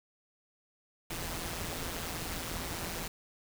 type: noise with amplitude modulation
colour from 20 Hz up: pink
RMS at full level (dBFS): -35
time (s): 1.1-3.08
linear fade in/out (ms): 5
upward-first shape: sine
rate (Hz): 169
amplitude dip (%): 65
effects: none